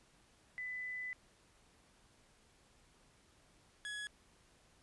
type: tone pair in turn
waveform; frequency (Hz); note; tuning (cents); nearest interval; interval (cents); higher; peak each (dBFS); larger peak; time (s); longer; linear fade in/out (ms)
sine / 30% pulse; 2000 / 1681.8; B6 / G#6; +21 / +21; minor third; 300; first; -40 / -39; second; 0.58-1.13 / 3.85-4.07; first; 0
effects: pink hiss -68 dBFS RMS until 4.82 s + resampled to 24000 Hz